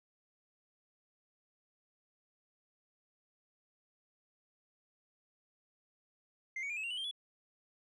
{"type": "tone with pitch steps", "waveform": "sine", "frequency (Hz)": [2093, 2243, 2404, 2577, 2762, 2960, 3172, 3400], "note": ["C7", "C#7", "D7", "E7", "F7", "F#7", "G7", "G#7"], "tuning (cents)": [0, 20, 40, -40, -20, 0, 20, 40], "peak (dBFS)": -34, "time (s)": [6.56, 7.112], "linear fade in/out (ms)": 5, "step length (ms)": 69, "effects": ["tanh soft clip ceiling -36 dBFS"]}